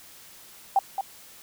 sine tone with echo, 784 Hz, G5, in tune, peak -16 dBFS, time 0.76-0.79 s, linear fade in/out 2 ms, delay 220 ms, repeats 1, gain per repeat -8 dB, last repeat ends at 1.01 s, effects white hiss -49 dBFS RMS until 1.42 s

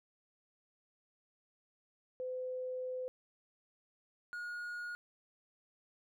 sine / triangle tone pair in turn, 509 / 1439.7 Hz, C5 / F#6, -48 / -48 cents, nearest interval octave + tritone, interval 1800 cents, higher second, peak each -37 / -38 dBFS, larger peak first, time 2.2-3.08 / 4.33-4.95 s, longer first, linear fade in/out 0 ms, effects none

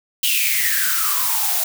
blue noise with high-pass filter sweep, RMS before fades -19 dBFS, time 0.23-1.64 s, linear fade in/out 5 ms, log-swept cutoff 3000 to 660 Hz, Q 9.4, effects none

